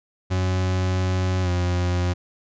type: tone with pitch glide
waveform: 40% pulse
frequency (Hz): 92.5 to 89.19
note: F#2 to F2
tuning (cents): 0 to +37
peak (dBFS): -19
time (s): 0.3-2.14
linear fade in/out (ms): 20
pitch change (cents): -63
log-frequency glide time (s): 1.42-1.49
effects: resampled to 16000 Hz